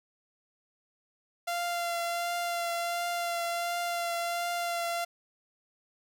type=tone with vibrato; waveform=sawtooth; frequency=690 Hz; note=F5; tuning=21 cents flat; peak=-26 dBFS; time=1.47-5.05 s; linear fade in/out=10 ms; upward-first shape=triangle; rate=1.4 Hz; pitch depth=18 cents each way; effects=none